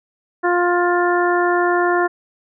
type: harmonic tone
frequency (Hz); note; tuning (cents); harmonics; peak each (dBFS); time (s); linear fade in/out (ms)
352.2; F4; +15; 1 / 2 / 3 / 4 / 5; -17 / -20 / -22 / -23 / -24; 0.43-2.08; 20
effects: none